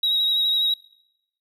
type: tone with vibrato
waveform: triangle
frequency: 3824 Hz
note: A#7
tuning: 43 cents sharp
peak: -16 dBFS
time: 0.03-0.74 s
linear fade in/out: 5 ms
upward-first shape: triangle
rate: 12 Hz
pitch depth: 32 cents each way
effects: noise-tail reverb RT60 0.9 s tail -25 dB re dry + tanh soft clip ceiling -14 dBFS